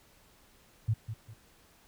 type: tone with echo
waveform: sine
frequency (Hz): 110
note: A2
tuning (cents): 0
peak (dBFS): -24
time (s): 0.88-0.94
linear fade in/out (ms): 10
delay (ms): 200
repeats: 2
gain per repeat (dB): -10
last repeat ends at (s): 1.34
effects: pink hiss -62 dBFS RMS until 1.87 s